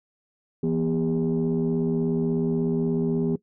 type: tone cluster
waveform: sine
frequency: 166.3 / 242.8 / 402.1 Hz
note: E3 / B3 / G4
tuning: +16 / -29 / +44 cents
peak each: -24 / -24 / -26 dBFS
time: 0.63-3.36 s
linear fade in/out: 5 ms
effects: noise-tail reverb RT60 0.1 s tail -19 dB re dry + tanh soft clip ceiling -16 dBFS